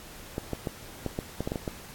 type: clicks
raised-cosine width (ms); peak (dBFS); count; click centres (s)
2; -16; 10; 0.381 / 0.533 / 0.672 / 1.063 / 1.189 / 1.406 / 1.475 / 1.519 / 1.558 / 1.678
effects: pink hiss -46 dBFS RMS until 1.94 s + AAC 64 kbps